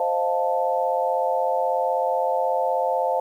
sine chord, F dominant seventh, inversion second, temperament equal, 523.3 / 622.3 / 698.5 / 880 Hz, C5 / Eb5 / F5 / A5, 0 / 0 / 0 / 0 cents, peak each -24 / -28 / -25 / -25 dBFS, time 0-3.2 s, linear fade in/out 2 ms, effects 9-bit

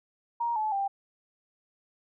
sine tone with pitch steps, 940 / 862 / 790.4 Hz, A#5 / A5 / G5, +14 / -36 / +14 cents, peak -26 dBFS, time 0.4-0.88 s, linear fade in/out 10 ms, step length 160 ms, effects none

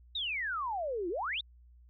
sine exponential two-way sweep, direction down then up, 3878 to 328.4 to 3878 Hz, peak -32 dBFS, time 0.15-1.41 s, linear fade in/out 5 ms, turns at 1.09 s, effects added 60 Hz sine -55 dBFS peak until 1.89 s

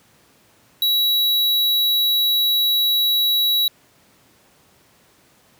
square tone, 3900 Hz, B7, 23 cents flat, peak -16 dBFS, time 0.82-3.68 s, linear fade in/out 2 ms, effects pink hiss -55 dBFS RMS until 5.59 s + high-pass 100 Hz 12 dB/octave

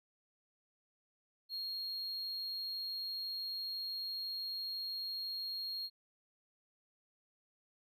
triangle tone, 4262 Hz, C8, 31 cents sharp, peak -37 dBFS, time 1.49-5.9 s, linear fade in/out 50 ms, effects none

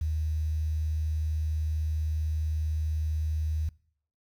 sine tone with quantisation, 77.78 Hz, D#2, in tune, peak -26 dBFS, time 0.01-3.69 s, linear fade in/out 5 ms, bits 9, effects noise-tail reverb RT60 0.6 s tail -23 dB re dry

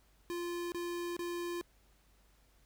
square tone bursts, 347.3 Hz, F4, 10 cents flat, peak -37 dBFS, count 3, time 0.3-1.612 s, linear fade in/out 0 ms, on 420 ms, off 26 ms, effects added 50 Hz sine -66 dBFS peak until 2.65 s + pink hiss -70 dBFS RMS until 2.65 s

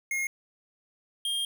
square tone pair in turn, 2147 / 3217 Hz, C7 / G7, +44 / +44 cents, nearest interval perfect fifth, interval 700 cents, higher second, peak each -28 dBFS, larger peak neither, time 0.11-0.27 / 1.25-1.45 s, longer second, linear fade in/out 2 ms, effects none

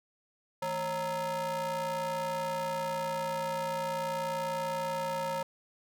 square ring-modulated tone, 190.8 Hz, G3, 47 cents flat, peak -29 dBFS, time 0.62-5.43 s, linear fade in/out 5 ms, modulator 733 Hz, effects none

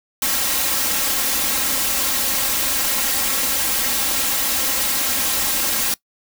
white noise with comb filter, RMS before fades -20 dBFS, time 0.22-5.94 s, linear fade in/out 2 ms, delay 3.7 ms, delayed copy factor +0.8, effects noise-tail reverb RT60 0.1 s tail -21 dB re dry

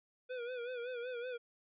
square tone with vibrato, 489.9 Hz, B4, 14 cents flat, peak -40 dBFS, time 0.29-1.38 s, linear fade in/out 20 ms, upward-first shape sine, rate 5.3 Hz, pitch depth 76 cents each way, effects resampled to 8000 Hz

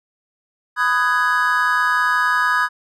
triangle chord, G# minor seventh, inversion first, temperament just, 996.7 / 1245.9 / 1495.1 / 1661.2 Hz, B5 / D#6 / F#6 / G#6, +16 / +2 / +18 / 0 cents, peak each -20 / -18 / -22 / -17 dBFS, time 0.76-2.69 s, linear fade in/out 50 ms, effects none

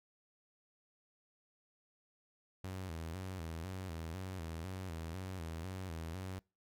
sawtooth tone with vibrato, 87.5 Hz, F2, 4 cents sharp, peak -37 dBFS, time 2.64-6.39 s, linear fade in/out 0 ms, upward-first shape square, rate 2 Hz, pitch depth 120 cents each way, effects noise-tail reverb RT60 0.3 s tail -26 dB re dry + MP3 96 kbps

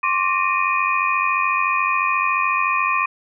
sine tone cluster, 1062 / 1156 / 1839 / 2394 / 2483 Hz, C6 / D6 / A#6 / D7 / D#7, +25 / -28 / -24 / +33 / -4 cents, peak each -21 / -22 / -29 / -28 / -22 dBFS, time 0.03-3.06 s, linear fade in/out 5 ms, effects none

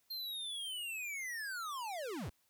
square linear sweep, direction down, 4225 to 55 Hz, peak -40 dBFS, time 0.1-2.3 s, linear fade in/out 10 ms, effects white hiss -75 dBFS RMS until 2.49 s

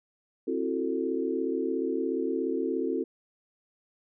sine chord, F# half-diminished seventh, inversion second, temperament just, 266.4 / 333 / 370 / 444 Hz, C4 / E4 / F#4 / A4, +31 / +18 / 0 / +16 cents, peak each -32 dBFS, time 0.47-3.04 s, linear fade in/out 10 ms, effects none

